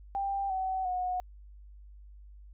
sine tone with pitch steps, 790 / 756 / 729 Hz, G5 / F#5 / F#5, +13 / +37 / -26 cents, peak -29 dBFS, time 0.15-1.2 s, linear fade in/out 0 ms, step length 350 ms, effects added 50 Hz sine -48 dBFS peak until 2.53 s

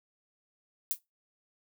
violet noise with exponential decay, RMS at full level -25 dBFS, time 0.91-0.99 s, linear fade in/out 0 ms, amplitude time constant 16 ms, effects noise-tail reverb RT60 0.2 s tail -21 dB re dry

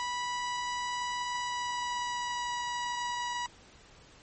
sawtooth tone with pitch glide, 981 to 970.3 Hz, B5 to B5, -12 to -31 cents, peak -28 dBFS, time 0-3.46 s, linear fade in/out 0 ms, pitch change -19 cents, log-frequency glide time 1.3-2.65 s, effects pink hiss -56 dBFS RMS until 4.22 s + MP3 32 kbps

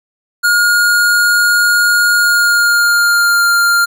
square tone with pitch glide, 1428 to 1397.8 Hz, F6 to F6, +38 to +1 cents, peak -9 dBFS, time 0.43-3.86 s, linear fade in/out 20 ms, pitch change -37 cents, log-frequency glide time 2.16-3.45 s, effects none

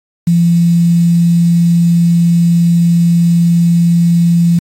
sine tone with quantisation, 170.6 Hz, F3, 40 cents flat, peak -6 dBFS, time 0.27-4.59 s, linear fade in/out 5 ms, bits 5, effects AAC 48 kbps

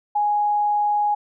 sine tone, 830.6 Hz, G#5, in tune, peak -17 dBFS, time 0.15-1.15 s, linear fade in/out 10 ms, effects none

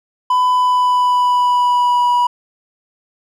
triangle tone with pitch glide, 1001 to 974.8 Hz, B5 to B5, +23 to -23 cents, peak -9 dBFS, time 0.3-2.27 s, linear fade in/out 5 ms, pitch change -46 cents, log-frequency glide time 0.51-2.06 s, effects none

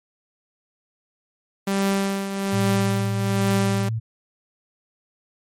sawtooth tone with tremolo, 196.3 Hz, G3, 3 cents sharp, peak -14 dBFS, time 1.67-3.89 s, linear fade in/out 5 ms, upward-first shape triangle, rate 1.2 Hz, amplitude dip 65%
sine tone, 112.1 Hz, A2, 33 cents sharp, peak -22 dBFS, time 2.52-4 s, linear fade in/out 20 ms
effects MP3 64 kbps

